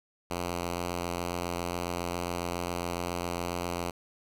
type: tone with vibrato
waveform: 5% pulse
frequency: 87.31 Hz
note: F2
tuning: in tune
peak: -20 dBFS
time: 0.3-3.91 s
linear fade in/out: 10 ms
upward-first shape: triangle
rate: 2.2 Hz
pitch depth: 9 cents each way
effects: none